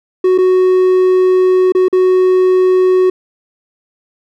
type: tone with dropouts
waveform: triangle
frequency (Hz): 370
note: F#4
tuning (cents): 0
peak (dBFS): -5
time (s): 0.24-3.1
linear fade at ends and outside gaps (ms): 5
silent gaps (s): 0.379-0.384 / 1.722-1.749 / 1.884-1.927
effects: none